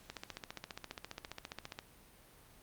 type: click train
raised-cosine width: 0.2 ms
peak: -25 dBFS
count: 26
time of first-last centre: 0.1-1.789 s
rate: 14.8 Hz
effects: pink hiss -61 dBFS RMS until 2.62 s + Opus 48 kbps